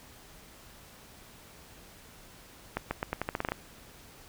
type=accelerating click train; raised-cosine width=0.5 ms; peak=-15 dBFS; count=11; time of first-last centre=2.77-3.52 s; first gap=140 ms; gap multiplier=0.85; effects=pink hiss -53 dBFS RMS until 4.28 s